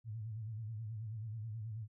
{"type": "tone with vibrato", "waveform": "sine", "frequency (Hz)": 110, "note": "A2", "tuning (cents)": 0, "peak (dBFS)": -40, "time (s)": [0.04, 1.88], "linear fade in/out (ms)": 50, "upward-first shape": "sine", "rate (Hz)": 9.3, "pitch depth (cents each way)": 96, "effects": []}